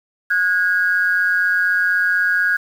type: tone pair together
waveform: sine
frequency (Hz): 1455.9 / 1640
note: F#6 / G#6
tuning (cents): -28 / -22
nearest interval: major second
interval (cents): 206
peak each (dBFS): -17 / -16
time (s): 0.3-2.57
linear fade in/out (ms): 10
effects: tanh soft clip ceiling -6 dBFS + 7-bit